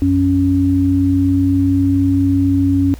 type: tone pair together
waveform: sine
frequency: 92.5 / 277.2 Hz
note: F#2 / C#4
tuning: 0 / 0 cents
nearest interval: octave + perfect fifth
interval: 1900 cents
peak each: -16 / -12 dBFS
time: 0.02-2.94 s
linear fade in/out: 0 ms
effects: added 60 Hz sine -31 dBFS peak until 2.99 s + pink hiss -44 dBFS RMS until 2.99 s